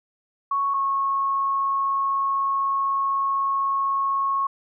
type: tone pair in turn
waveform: sine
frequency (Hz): 1108.7 / 1096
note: C#6 / C#6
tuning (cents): 0 / -20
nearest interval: unison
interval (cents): 20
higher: first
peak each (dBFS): -20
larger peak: neither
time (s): 0.51-0.74 / 0.74-4.47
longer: second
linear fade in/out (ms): 5
effects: none